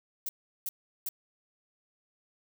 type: noise bursts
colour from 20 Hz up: violet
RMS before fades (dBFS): -34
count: 3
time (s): 0.26-1.09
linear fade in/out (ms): 2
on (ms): 30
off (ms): 370
effects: none